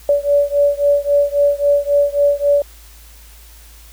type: beating tone pair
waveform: sine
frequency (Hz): 572 / 575.7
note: D5 / D5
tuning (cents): -46 / -35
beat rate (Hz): 3.7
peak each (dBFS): -14 / -15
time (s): 0.09-2.62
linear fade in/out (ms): 2
effects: added 55 Hz sine -40 dBFS peak until 3.92 s + white hiss -45 dBFS RMS until 3.92 s